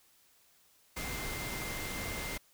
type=tone in noise; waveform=sine; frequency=2093 Hz; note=C7; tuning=in tune; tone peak=-43 dBFS; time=0.96-2.38 s; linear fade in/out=10 ms; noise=pink; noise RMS=-39 dBFS; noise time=0.96-2.38 s; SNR=-7 dB; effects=white hiss -66 dBFS RMS until 2.53 s